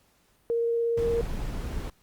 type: tone with vibrato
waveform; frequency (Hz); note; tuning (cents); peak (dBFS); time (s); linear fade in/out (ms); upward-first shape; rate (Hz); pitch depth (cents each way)
sine; 465.5; A#4; -2; -23; 0.5-1.21; 0; triangle; 17; 9
type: noise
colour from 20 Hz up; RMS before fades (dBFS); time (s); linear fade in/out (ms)
brown; -32; 0.97-1.9; 5
effects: pink hiss -65 dBFS RMS until 2.02 s + Opus 48 kbps